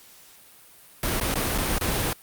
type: noise with dropouts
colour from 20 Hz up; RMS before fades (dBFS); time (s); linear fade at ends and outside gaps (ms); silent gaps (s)
pink; -25; 1.03-2.13; 2; 1.201-1.211 / 1.342-1.355 / 1.579-1.583 / 1.784-1.81
effects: white hiss -51 dBFS RMS until 2.22 s + Opus 48 kbps